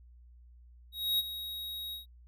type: tone with ADSR envelope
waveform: square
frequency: 3792 Hz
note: A#7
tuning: 29 cents sharp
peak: -26 dBFS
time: 0.92-2.06 s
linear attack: 270 ms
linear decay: 28 ms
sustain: -12 dB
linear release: 130 ms
effects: added 60 Hz sine -53 dBFS peak until 2.27 s